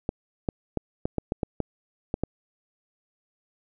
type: clicks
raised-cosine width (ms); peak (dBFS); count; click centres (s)
2; -12; 10; 0.091 / 0.488 / 0.773 / 1.055 / 1.183 / 1.321 / 1.432 / 1.603 / 2.141 / 2.236
effects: none